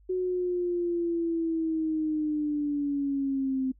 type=linear sweep; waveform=sine; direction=down; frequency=370 to 260 Hz; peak=-25 dBFS; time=0.09-3.72 s; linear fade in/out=10 ms; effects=noise-tail reverb RT60 0.1 s tail -23 dB re dry + added 50 Hz sine -55 dBFS peak until 3.79 s